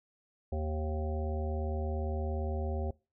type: harmonic tone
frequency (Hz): 77.4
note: D#2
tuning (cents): -9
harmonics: 1 / 3 / 5 / 7 / 9 / 10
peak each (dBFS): -32 / -42 / -41 / -41 / -45 / -47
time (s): 0.52-2.91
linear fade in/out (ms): 5
effects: noise-tail reverb RT60 0.3 s tail -23 dB re dry